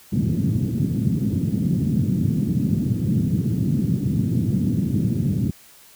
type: band-pass noise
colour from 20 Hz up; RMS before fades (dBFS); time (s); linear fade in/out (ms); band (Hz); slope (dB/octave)
pink; -21; 0.12-5.51; 10; 110 to 240; 24
effects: white hiss -49 dBFS RMS until 5.95 s